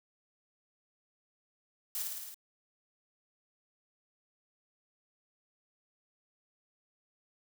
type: noise with echo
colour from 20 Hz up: blue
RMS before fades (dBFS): -36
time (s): 1.95-2.02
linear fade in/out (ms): 2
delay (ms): 54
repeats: 6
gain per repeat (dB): -2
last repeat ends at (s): 2.344
effects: none

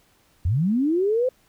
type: linear sweep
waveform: sine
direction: up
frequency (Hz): 74 to 523.3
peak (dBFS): -18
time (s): 0.45-1.29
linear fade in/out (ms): 5
effects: pink hiss -61 dBFS RMS until 1.48 s

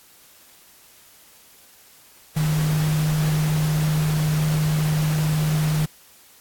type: tone in noise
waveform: sine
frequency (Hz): 153.8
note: D#3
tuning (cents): -20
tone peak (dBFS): -18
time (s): 2.36-5.86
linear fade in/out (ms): 10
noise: pink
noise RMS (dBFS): -31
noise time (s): 2.36-5.86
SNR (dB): +10
effects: white hiss -51 dBFS RMS until 6.4 s + AAC 64 kbps

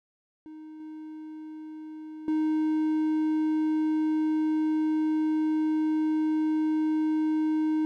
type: tone with level steps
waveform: triangle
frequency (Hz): 311.1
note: D#4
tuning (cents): 0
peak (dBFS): -39 / -36 / -21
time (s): 0.46-7.85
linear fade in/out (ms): 0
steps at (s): 0.8 / 2.28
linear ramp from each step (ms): 2
effects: none

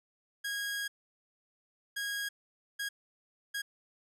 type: tone bursts at uneven times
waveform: sawtooth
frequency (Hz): 1641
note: G#6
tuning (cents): -21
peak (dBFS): -30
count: 4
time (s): 0.44-0.88 / 1.96-2.29 / 2.79-2.89 / 3.54-3.62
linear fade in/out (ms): 10
effects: resampled to 32000 Hz

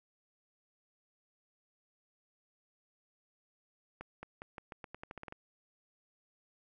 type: accelerating click train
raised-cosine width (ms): 0.5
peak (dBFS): -29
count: 13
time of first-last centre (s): 4.01-5.324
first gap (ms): 220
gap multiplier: 0.86
effects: none

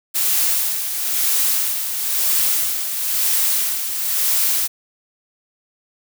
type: noise with tremolo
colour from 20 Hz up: blue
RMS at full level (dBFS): -17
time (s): 0.14-4.68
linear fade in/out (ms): 20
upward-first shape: sine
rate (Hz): 1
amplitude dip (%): 55
effects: none

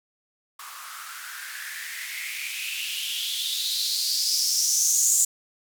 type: noise with band-pass filter sweep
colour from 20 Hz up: violet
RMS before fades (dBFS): -27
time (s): 0.59-5.25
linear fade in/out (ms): 5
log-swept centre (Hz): 1100 to 7300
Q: 6.1
effects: none

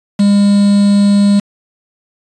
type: tone with quantisation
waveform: triangle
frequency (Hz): 202.1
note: G#3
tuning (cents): -47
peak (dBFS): -4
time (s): 0.19-1.4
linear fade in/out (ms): 10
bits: 4
effects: resampled to 22050 Hz

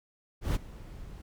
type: noise with ADSR envelope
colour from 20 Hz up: brown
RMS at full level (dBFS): -24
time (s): 0.41-1.22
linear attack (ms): 140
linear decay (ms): 23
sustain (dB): -21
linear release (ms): 10
effects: none

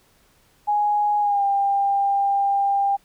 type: tone with pitch glide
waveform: sine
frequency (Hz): 830.6 to 796.8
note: G#5 to G5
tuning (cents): 0 to +28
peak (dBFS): -17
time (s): 0.67-2.97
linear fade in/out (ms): 20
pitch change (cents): -72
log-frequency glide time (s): 1.2-1.44
effects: pink hiss -59 dBFS RMS until 3.04 s

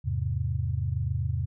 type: chord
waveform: sine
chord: E augmented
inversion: none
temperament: equal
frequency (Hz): 82.41 / 103.83 / 130.81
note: E2 / G#2 / B#2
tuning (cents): 0 / 0 / 0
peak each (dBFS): -30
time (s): 0.04-1.46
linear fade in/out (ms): 20
effects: none

